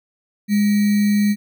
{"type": "tone with sample-and-hold", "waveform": "sine", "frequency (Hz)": 206.1, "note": "G#3", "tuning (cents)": -13, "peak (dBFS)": -13, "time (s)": [0.48, 1.36], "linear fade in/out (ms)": 50, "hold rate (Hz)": 2100, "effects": []}